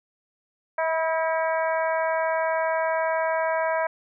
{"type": "harmonic tone with a mistuned harmonic", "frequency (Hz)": 322.2, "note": "E4", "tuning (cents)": -39, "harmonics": [2, 3, 4, 5, 6, 7], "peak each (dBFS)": [-24, -27, -35, -31, -37, -37], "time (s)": [0.78, 3.87], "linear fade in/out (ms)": 5, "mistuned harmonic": 3, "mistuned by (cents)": 18, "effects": []}